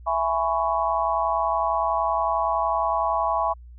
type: chord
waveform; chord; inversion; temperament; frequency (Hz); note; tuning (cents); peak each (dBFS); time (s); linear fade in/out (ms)
sine; C# minor seventh; first; just; 665.2 / 831.5 / 997.9 / 1108.7; E5 / G#5 / B5 / C#6; +16 / +2 / +18 / 0; -26; 0.06-3.54; 20
effects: added 60 Hz sine -41 dBFS peak until 3.78 s

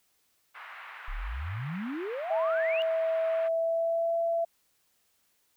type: band-pass noise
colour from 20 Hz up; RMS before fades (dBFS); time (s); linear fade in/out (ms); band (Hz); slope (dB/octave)
pink; -45; 0.54-3.49; 20; 990 to 2300; 24
type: exponential sweep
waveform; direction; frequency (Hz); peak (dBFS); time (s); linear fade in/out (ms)
sine; up; 30.87 to 2960; -32; 1.08-2.82; 0
type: tone with pitch glide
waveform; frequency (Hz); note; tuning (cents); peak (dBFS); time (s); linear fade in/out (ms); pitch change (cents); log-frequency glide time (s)
sine; 651 to 670.9; E5 to E5; -22 to +30; -25; 2.3-4.45; 10; +52; 3.21-4.16
effects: white hiss -71 dBFS RMS until 5.56 s

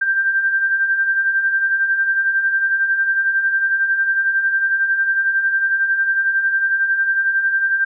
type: beating tone pair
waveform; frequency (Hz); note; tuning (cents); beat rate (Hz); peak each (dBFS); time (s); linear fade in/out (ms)
sine; 1568 / 1579; G6 / G6; 0 / +12; 11; -24 / -15; 0.01-7.85; 10
effects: none

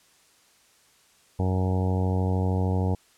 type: harmonic tone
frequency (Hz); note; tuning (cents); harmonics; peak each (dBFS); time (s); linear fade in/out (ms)
93.1; F#2; +11; 1 / 2 / 3 / 4 / 5 / 6 / 7 / 8 / 9 / 10; -23 / -29 / -34 / -37 / -34 / -41 / -40 / -40 / -38 / -45; 1.39-2.95; 5
effects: white hiss -60 dBFS RMS until 3.17 s + low-pass 10000 Hz 12 dB/octave

